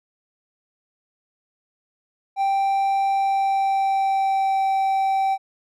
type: tone with pitch glide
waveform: triangle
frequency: 784 to 775 Hz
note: G5 to G5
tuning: 0 to -20 cents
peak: -16 dBFS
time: 2.36-5.38 s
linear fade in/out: 50 ms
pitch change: -20 cents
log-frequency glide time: 3.1-4.61 s
effects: none